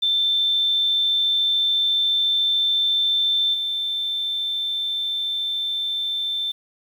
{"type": "tone with level steps", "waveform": "sine", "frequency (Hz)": 3553, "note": "A7", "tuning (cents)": 16, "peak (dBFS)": [-17, -22], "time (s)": [0.02, 6.52], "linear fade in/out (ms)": 10, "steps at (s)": 3.53, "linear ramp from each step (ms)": 20, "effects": ["8-bit"]}